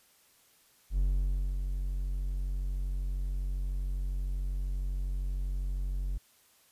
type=tone with ADSR envelope; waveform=triangle; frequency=46.35 Hz; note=F#1; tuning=4 cents sharp; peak=-22 dBFS; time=0.9-6.18 s; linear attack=77 ms; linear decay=580 ms; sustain=-6 dB; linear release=6 ms; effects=white hiss -64 dBFS RMS until 6.71 s + resampled to 32000 Hz